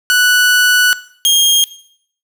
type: tone pair in turn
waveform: sawtooth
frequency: 1480 / 3234 Hz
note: F#6 / G#7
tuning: 0 / -47 cents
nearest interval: octave + major second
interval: 1353 cents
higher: second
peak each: -5 dBFS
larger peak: neither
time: 0.1-0.93 / 1.25-1.64 s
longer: first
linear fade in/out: 0 ms
effects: noise-tail reverb RT60 0.6 s tail -17 dB re dry